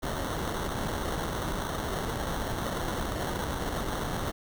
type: noise with sample-and-hold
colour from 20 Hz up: pink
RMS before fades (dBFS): -32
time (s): 0.02-4.32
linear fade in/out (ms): 20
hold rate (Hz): 2450
effects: none